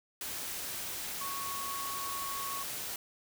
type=tone in noise; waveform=sine; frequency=1108.7 Hz; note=C#6; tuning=in tune; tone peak=-38 dBFS; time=1.21-2.63 s; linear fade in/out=2 ms; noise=white; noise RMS=-39 dBFS; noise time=0.21-2.96 s; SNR=-2 dB; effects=none